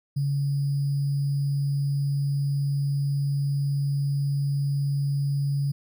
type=tone with sample-and-hold; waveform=sine; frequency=140.9 Hz; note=C#3; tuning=29 cents sharp; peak=-22 dBFS; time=0.16-5.72 s; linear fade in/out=10 ms; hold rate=4900 Hz; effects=none